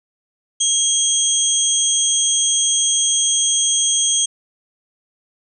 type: tone cluster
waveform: sine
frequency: 3247 / 6220 / 6600 / 8480 Hz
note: G#7 / G8 / G#8 / C9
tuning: -40 / -14 / -12 / +22 cents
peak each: -20 dBFS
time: 0.6-4.26 s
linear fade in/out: 10 ms
effects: none